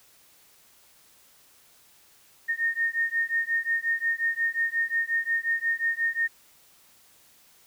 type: beating tone pair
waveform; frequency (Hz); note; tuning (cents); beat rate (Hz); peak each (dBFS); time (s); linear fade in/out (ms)
sine; 1835 / 1840.6; A#6 / A#6; -28 / -22; 5.6; -27 / -27; 2.48-6.28; 20
effects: white hiss -58 dBFS RMS until 7.66 s